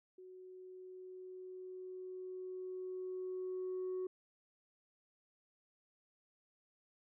sine tone with level ramp, 370 Hz, F#4, in tune, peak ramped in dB -52 to -35 dBFS, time 0.18-4.07 s, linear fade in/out 5 ms, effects tanh soft clip ceiling -35 dBFS

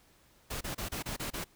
pink noise bursts, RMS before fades -37 dBFS, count 7, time 0.5-1.444 s, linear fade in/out 10 ms, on 110 ms, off 29 ms, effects pink hiss -64 dBFS RMS until 1.55 s

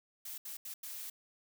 blue noise bursts at uneven times, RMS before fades -44 dBFS, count 4, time 0.25-0.38 / 0.45-0.57 / 0.65-0.74 / 0.83-1.1 s, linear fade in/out 5 ms, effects none

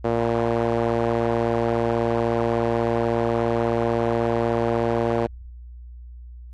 sawtooth tone with band-pass filter, 116.4 Hz, A#2, 2 cents flat, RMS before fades -22 dBFS, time 0.04-5.27 s, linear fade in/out 10 ms, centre 530 Hz, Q 1.5, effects added 60 Hz sine -37 dBFS peak until 6.53 s + AAC 32 kbps

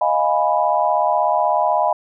sine chord, F half-diminished seventh, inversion third, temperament equal, 622.3 / 698.5 / 830.6 / 987.8 Hz, Eb5 / F5 / Ab5 / Cb6, 0 / 0 / 0 / 0 cents, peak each -20 dBFS, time 0.01-1.93 s, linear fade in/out 5 ms, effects none

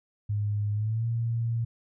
sine tone with pitch glide, 103.83 to 115.87 Hz, G#2 to A#2, 0 to -10 cents, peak -25 dBFS, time 0.29-1.65 s, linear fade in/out 10 ms, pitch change +190 cents, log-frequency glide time 0.73-1.06 s, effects none

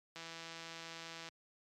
click train, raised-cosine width 0.2 ms, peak -30 dBFS, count 187, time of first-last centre 0.16-1.287 s, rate 165 Hz, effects high-pass 100 Hz 12 dB/octave + MP3 96 kbps

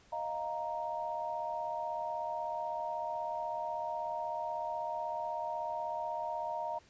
sine chord, Eb suspended second, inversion none, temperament equal, 622.3 / 698.5 / 932.3 Hz, Eb5 / F5 / Bb5, 0 / 0 / 0 cents, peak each -40 / -40 / -37 dBFS, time 0.12-6.79 s, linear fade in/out 10 ms, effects pink hiss -63 dBFS RMS until 6.89 s + resampled to 16000 Hz

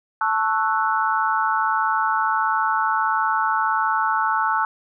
sine chord, F# minor seventh, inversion first, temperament equal with one note detuned, 880 / 1104.9 / 1318.5 / 1480 Hz, A5 / C#6 / E6 / F#6, 0 / -6 / 0 / 0 cents, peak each -22 / -25 / -23 / -25 dBFS, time 0.21-4.65 s, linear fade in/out 2 ms, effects none

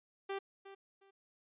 sawtooth tone with echo, 392 Hz, G4, in tune, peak -33 dBFS, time 0.29-0.39 s, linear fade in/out 10 ms, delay 360 ms, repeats 2, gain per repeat -13 dB, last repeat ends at 1.11 s, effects resampled to 8000 Hz

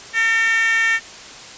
10% pulse tone with high-pass filter, 452.7 Hz, A4, 49 cents sharp, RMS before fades -17 dBFS, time 0.13-1 s, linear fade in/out 50 ms, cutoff 1900 Hz, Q 7.1, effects white hiss -37 dBFS RMS until 1.57 s + resampled to 16000 Hz

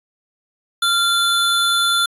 square tone pair together, 1385 / 3490 Hz, F6 / A7, -15 / -15 cents, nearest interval octave + major third, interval 1600 cents, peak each -18 dBFS, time 0.82-2.06 s, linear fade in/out 5 ms, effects resampled to 32000 Hz

